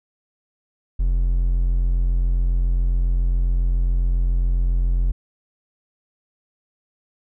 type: tone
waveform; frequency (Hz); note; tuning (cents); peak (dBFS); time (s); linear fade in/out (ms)
triangle; 43.65; F1; 0; -14; 0.99-5.12; 10
effects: none